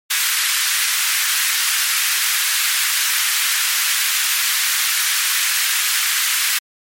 pink high-pass noise, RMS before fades -18 dBFS, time 0.1-6.59 s, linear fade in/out 10 ms, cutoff 1500 Hz, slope 24 dB/octave, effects MP3 64 kbps

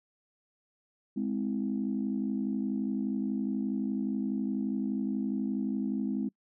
sine chord, Ab augmented, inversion none, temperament just, 207.7 / 259.6 / 324.5 Hz, Ab3 / C4 / E4, 0 / -13 / -27 cents, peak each -31 / -32 / -37 dBFS, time 1.16-6.29 s, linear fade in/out 10 ms, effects noise-tail reverb RT60 0.1 s tail -25 dB re dry + tanh soft clip ceiling -20 dBFS

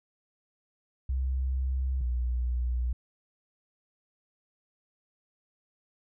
sine tone pair in turn, 65.2 / 61.04 Hz, C2 / B1, -5 / -20 cents, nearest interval minor second, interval 115 cents, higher first, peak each -26 dBFS, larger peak neither, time 1.09-2.01 / 2.01-2.93 s, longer neither, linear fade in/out 5 ms, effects none

